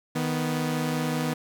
sawtooth tone pair together, 156.26 / 246.9 Hz, D#3 / B3, +8 / 0 cents, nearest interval minor sixth, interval 792 cents, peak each -24 dBFS, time 0.15-1.34 s, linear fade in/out 10 ms, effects none

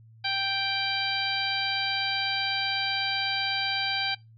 harmonic tone, 784 Hz, G5, in tune, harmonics 1 / 2 / 3 / 4 / 5 / 6, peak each -33 / -33 / -33 / -33 / -33 / -33 dBFS, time 0.24-4.15 s, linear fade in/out 10 ms, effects noise-tail reverb RT60 0.2 s tail -21 dB re dry + added 112 Hz sine -50 dBFS peak until 4.37 s

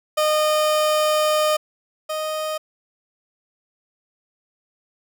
30% pulse tone pair in turn, 612 / 620.9 Hz, D#5 / D#5, -29 / -4 cents, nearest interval unison, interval 25 cents, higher second, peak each -14 / -21 dBFS, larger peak first, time 0.17-1.57 / 2.09-2.58 s, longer first, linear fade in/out 10 ms, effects none

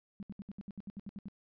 sine tone bursts, 200 Hz, G3, 35 cents sharp, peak -40 dBFS, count 12, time 0.2-1.284 s, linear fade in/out 0 ms, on 28 ms, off 68 ms, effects resampled to 11025 Hz

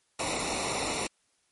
pink noise with comb filter, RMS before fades -31 dBFS, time 0.19-1.07 s, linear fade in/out 5 ms, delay 0.62 ms, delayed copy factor -0.8, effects white hiss -71 dBFS RMS until 1.51 s + MP3 48 kbps

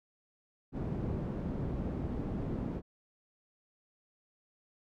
white low-pass noise, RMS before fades -36 dBFS, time 0.72-2.82 s, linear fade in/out 50 ms, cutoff 250 Hz, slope 12 dB/octave, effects none

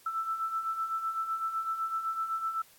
sine beating tone pair, 1318.5 / 1326.4 Hz, E6 / E6, 0 / +10 cents, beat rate 7.9 Hz, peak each -38 / -31 dBFS, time 0.06-2.62 s, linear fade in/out 5 ms, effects white hiss -59 dBFS RMS until 2.78 s + AAC 64 kbps

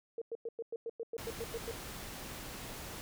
sine tone bursts, 460 Hz, A#4, 23 cents flat, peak -36 dBFS, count 12, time 0.18-1.712 s, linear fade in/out 2 ms, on 36 ms, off 100 ms
pink noise, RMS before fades -45 dBFS, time 1.18-3.01 s, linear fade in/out 0 ms
effects none

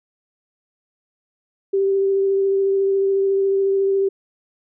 sine tone with vibrato, 390.9 Hz, G4, 5 cents flat, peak -15 dBFS, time 1.73-4.09 s, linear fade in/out 10 ms, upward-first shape triangle, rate 14 Hz, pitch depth 15 cents each way, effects none

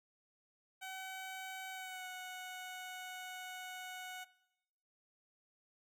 15% pulse tone with pitch glide, 758 to 737.7 Hz, F#5 to F#5, +42 to -5 cents, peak -38 dBFS, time 0.81-4.25 s, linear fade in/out 20 ms, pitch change -47 cents, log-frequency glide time 1.7-2.06 s, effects noise-tail reverb RT60 0.9 s tail -19 dB re dry

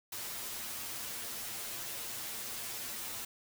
white noise with comb filter, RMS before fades -41 dBFS, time 0.12-3.25 s, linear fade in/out 5 ms, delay 8.8 ms, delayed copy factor +0.95, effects none

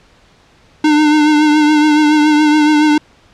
square tone with vibrato, 302.1 Hz, D4, 49 cents sharp, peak -8 dBFS, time 0.84-2.98 s, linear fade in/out 5 ms, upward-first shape triangle, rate 7.1 Hz, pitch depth 41 cents each way, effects pink hiss -48 dBFS RMS until 3.33 s + low-pass 5000 Hz 12 dB/octave

